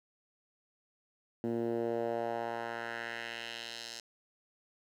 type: tone with band-pass filter sweep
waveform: 10% pulse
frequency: 116.54 Hz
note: A#2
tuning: in tune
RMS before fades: -37 dBFS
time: 1.44-4 s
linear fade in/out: 0 ms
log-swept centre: 270 to 5300 Hz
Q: 1.7
effects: 11-bit